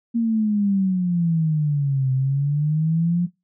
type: exponential two-way sweep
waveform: sine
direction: down then up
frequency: 235 to 130 to 178 Hz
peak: -17 dBFS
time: 0.14-3.27 s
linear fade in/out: 20 ms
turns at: 2.12 s
effects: noise-tail reverb RT60 0.2 s tail -19 dB re dry